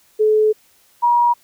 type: tone pair in turn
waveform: sine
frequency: 430 / 956.4 Hz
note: A4 / A#5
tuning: -40 / +44 cents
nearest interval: octave + major second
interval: 1384 cents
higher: second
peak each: -11 dBFS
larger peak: neither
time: 0.19-0.53 / 1.02-1.34 s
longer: first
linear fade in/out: 20 ms
effects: white hiss -55 dBFS RMS until 1.43 s